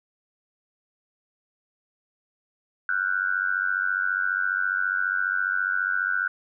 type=tone with amplitude modulation; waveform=sine; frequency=1480 Hz; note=F#6; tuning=in tune; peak=-18 dBFS; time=2.89-6.28 s; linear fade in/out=2 ms; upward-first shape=sine; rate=94.7 Hz; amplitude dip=100%; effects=none